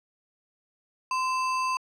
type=tone with sample-and-hold; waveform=sine; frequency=1031 Hz; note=C6; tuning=26 cents flat; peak=-24 dBFS; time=1.11-1.77 s; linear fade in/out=2 ms; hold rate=3675 Hz; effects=low-pass 6000 Hz 12 dB/octave